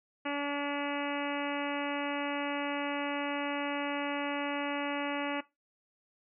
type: harmonic tone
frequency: 286.4 Hz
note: D4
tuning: 43 cents flat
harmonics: 1 / 2 / 3 / 4 / 5 / 6 / 7 / 8 / 9 / 10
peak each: -35 / -38 / -40 / -41 / -42 / -43 / -43 / -44 / -45 / -45 dBFS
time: 0.25-5.41 s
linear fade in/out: 10 ms
effects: noise-tail reverb RT60 0.2 s tail -18 dB re dry